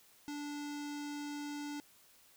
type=tone with low-pass filter; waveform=square; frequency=291.6 Hz; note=D4; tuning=12 cents flat; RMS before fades=-42 dBFS; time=0.28-1.8 s; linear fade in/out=0 ms; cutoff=6800 Hz; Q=1.9; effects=white hiss -64 dBFS RMS until 2.36 s